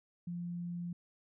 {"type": "tone", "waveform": "sine", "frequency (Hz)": 173.8, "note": "F3", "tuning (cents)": -8, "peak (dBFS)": -37, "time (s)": [0.27, 0.93], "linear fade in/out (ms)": 5, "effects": []}